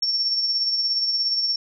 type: tone with tremolo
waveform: sine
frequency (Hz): 5460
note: F8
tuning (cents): -40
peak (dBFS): -18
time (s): 0.02-1.56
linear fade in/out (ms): 5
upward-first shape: sine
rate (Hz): 17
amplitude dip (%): 40
effects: none